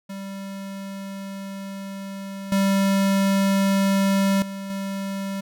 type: tone with level steps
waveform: square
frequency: 195.6 Hz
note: G3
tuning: 4 cents flat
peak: -32 / -18 / -31 / -27 dBFS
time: 0.09-5.41 s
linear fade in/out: 10 ms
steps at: 2.52 / 4.42 / 4.7 s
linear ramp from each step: 2 ms
effects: none